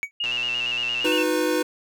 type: tone with exponential decay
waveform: triangle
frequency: 2258 Hz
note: C#7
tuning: 31 cents sharp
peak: -18 dBFS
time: 0.03-0.11 s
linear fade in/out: 0 ms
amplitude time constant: 16 ms
type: tone with vibrato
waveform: sine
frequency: 2768 Hz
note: F7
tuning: 16 cents flat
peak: -23 dBFS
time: 0.2-1.23 s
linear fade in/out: 5 ms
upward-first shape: square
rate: 8.7 Hz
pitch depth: 53 cents each way
type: click train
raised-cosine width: 0.2 ms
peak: -18 dBFS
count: 103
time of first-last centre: 0.24-1.083 s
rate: 121 Hz
type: chord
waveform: square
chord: B major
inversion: first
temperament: equal with one note detuned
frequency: 311.1 / 361.8 / 493.9 Hz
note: D#4 / F#4 / B4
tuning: 0 / -39 / 0 cents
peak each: -25 / -27 / -25 dBFS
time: 1.04-1.63 s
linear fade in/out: 10 ms
effects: none